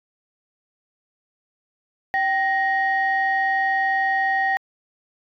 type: tone pair together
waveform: sine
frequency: 775 / 1871.2 Hz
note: G5 / A#6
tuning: -20 / +6 cents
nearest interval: octave + minor third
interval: 1526 cents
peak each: -20 dBFS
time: 2.14-4.57 s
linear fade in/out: 0 ms
effects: tanh soft clip ceiling -12 dBFS